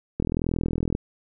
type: click train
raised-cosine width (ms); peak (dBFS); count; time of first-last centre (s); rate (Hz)
3; -12; 32; 0.2-0.951; 41.3
effects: none